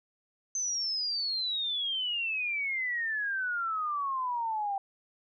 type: exponential sweep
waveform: sine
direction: down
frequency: 6240 to 778 Hz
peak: -29 dBFS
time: 0.55-4.78 s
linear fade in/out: 2 ms
effects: none